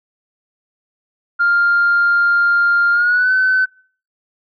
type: tone with pitch glide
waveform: sine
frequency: 1400 to 1517.9 Hz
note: F6 to F#6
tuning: +4 to +44 cents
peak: -10 dBFS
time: 1.39-3.66 s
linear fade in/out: 20 ms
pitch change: +140 cents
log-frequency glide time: 2.92-3.32 s
effects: noise-tail reverb RT60 0.5 s tail -26 dB re dry + tanh soft clip ceiling -7 dBFS